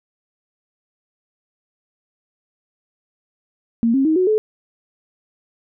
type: tone with pitch steps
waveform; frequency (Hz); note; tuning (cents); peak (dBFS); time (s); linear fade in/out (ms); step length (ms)
sine; 230.8 / 269.8 / 315.3 / 368.5 / 430.7; A#3 / C#4 / D#4 / F#4 / A4; -17 / -47 / +23 / -7 / -37; -13; 3.83-4.38; 0; 110
effects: none